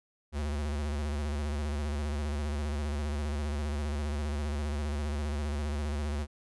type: tone with vibrato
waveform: square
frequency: 73.42 Hz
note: D2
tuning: in tune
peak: -31 dBFS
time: 0.32-6.27 s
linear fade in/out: 50 ms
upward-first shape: square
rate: 15 Hz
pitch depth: 60 cents each way
effects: resampled to 24000 Hz